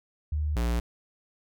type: tone pair in turn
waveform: sine / square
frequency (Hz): 75.5 / 58.77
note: D2 / A#1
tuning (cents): +48 / +15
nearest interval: major third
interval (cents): 433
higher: first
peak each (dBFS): -25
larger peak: neither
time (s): 0.32-0.56 / 0.56-0.8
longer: neither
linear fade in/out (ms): 5
effects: none